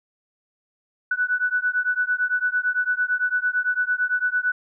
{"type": "beating tone pair", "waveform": "sine", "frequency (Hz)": [1481, 1489.9], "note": ["F#6", "F#6"], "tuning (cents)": [1, 12], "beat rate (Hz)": 8.9, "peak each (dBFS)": -23, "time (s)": [1.11, 4.52], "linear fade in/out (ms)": 5, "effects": []}